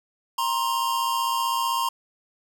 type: tone pair together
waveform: square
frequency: 938.3 / 1054 Hz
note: A#5 / C6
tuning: +11 / +12 cents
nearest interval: major second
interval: 201 cents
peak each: -26 dBFS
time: 0.38-1.89 s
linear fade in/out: 5 ms
effects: none